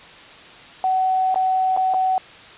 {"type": "tone with dropouts", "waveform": "sine", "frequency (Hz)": 752, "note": "F#5", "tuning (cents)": 28, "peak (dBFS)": -16, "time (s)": [0.84, 2.18], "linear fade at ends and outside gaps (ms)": 1, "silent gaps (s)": [[1.344, 1.358], [1.765, 1.773], [1.938, 1.943]], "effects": ["white hiss -42 dBFS RMS until 2.57 s", "resampled to 8000 Hz"]}